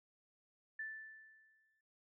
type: tone with exponential decay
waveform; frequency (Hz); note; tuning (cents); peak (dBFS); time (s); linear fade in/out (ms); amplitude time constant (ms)
sine; 1760; A6; 0; -40; 0.79-1.81; 5; 220
effects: noise-tail reverb RT60 0.3 s tail -19 dB re dry